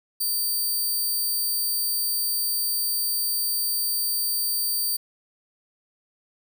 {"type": "tone", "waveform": "5% pulse", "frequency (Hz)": 4640, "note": "D8", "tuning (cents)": -22, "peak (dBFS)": -16, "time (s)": [0.2, 4.97], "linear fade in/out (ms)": 10, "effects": []}